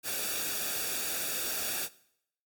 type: noise with comb filter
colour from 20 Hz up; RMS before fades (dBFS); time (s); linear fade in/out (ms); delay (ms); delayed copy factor
white; -33; 0.03-1.89; 50; 0.97; -0.65
effects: noise-tail reverb RT60 0.7 s tail -19 dB re dry + MP3 96 kbps